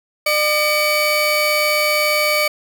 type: tone pair together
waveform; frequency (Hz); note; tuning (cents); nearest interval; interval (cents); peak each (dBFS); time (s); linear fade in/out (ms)
30% pulse; 603 / 2277; D5 / C#7; +46 / +46; octave + major seventh; 2300; -15; 0.26-2.48; 5
effects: none